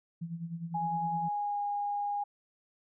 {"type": "tone with tremolo", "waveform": "sine", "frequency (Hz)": 167.5, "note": "E3", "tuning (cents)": 28, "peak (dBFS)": -33, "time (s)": [0.21, 1.29], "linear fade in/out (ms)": 10, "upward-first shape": "sine", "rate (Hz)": 9.8, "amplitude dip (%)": 70}
{"type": "tone with pitch glide", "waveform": "sine", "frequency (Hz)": [830.6, 817.7], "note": ["G#5", "G#5"], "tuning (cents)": [0, -27], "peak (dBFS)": -30, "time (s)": [0.74, 2.24], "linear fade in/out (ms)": 10, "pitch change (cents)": -27, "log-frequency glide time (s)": [1.19, 1.6]}
{"effects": []}